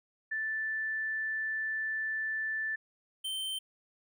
sine / square tone pair in turn, 1760 / 3108 Hz, A6 / G7, 0 / -16 cents, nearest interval minor seventh, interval 984 cents, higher second, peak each -31 / -34 dBFS, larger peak first, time 0.31-2.76 / 3.24-3.59 s, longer first, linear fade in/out 10 ms, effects none

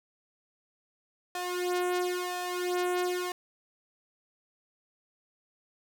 sawtooth tone with flanger, 358.8 Hz, F4, 47 cents sharp, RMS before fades -31 dBFS, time 1.35-3.32 s, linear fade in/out 2 ms, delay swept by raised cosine 1.6 to 2.9 ms, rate 0.97 Hz, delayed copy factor +0.85, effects none

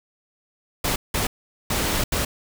pink noise bursts at uneven times, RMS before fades -23 dBFS, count 4, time 0.84-0.96 / 1.14-1.27 / 1.7-2.04 / 2.12-2.25 s, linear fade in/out 5 ms, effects none

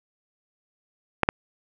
clicks, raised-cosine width 0.5 ms, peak -3 dBFS, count 2, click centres 1.233 / 1.289 s, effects none

